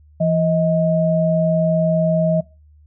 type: tone pair together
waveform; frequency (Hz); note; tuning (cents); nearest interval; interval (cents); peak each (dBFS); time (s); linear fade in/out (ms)
sine; 167.4 / 632; E3 / D#5; +27 / +27; octave + major seventh; 2300; -17; 0.2-2.41; 10
effects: noise-tail reverb RT60 0.3 s tail -21 dB re dry + added 75 Hz sine -46 dBFS peak until 2.86 s